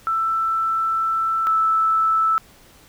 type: tone pair in turn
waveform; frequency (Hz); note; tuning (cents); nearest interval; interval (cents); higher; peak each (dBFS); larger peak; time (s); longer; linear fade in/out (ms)
sine; 1328 / 1315; E6 / E6; +12 / -5; unison; 17; first; -18 / -15; second; 0.07-1.47 / 1.47-2.38; first; 0
effects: pink hiss -50 dBFS RMS until 2.88 s